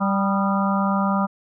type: harmonic tone with a mistuned harmonic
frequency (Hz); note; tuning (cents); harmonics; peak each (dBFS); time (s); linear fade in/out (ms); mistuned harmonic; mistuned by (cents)
196; G3; 0; 1 / 3 / 4 / 5 / 6 / 7; -20 / -29 / -28 / -27 / -26 / -32; 0-1.27; 20; 6; +65
effects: none